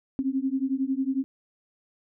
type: beating tone pair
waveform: sine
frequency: 261.6 / 272.6 Hz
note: C4 / C#4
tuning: 0 / -29 cents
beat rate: 11 Hz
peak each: -27 dBFS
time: 0.19-1.24 s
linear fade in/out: 0 ms
effects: none